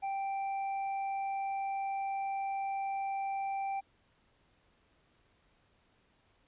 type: tone with tanh clipping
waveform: sine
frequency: 784 Hz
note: G5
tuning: in tune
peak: -34 dBFS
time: 0.02-3.81 s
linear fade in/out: 20 ms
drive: 7 dB
effects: pink hiss -70 dBFS RMS until 6.47 s + resampled to 8000 Hz